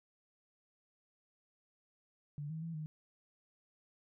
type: tone with pitch steps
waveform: sine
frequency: 146.3 / 159.4 / 165.3 / 154.4 Hz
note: D3 / D#3 / E3 / D#3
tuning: -6 / +42 / +5 / -13 cents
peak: -39 dBFS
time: 2.38-2.86 s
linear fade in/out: 0 ms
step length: 120 ms
effects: none